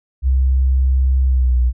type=tone with pitch glide; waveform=sine; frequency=65.41 to 61.38 Hz; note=C2 to B1; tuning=0 to -10 cents; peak=-11 dBFS; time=0.22-1.73 s; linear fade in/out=50 ms; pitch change=-110 cents; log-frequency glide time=1.25-1.6 s; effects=none